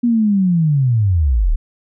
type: linear sweep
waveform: sine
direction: down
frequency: 243.6 to 30.87 Hz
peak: -11 dBFS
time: 0.03-1.56 s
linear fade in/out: 10 ms
effects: none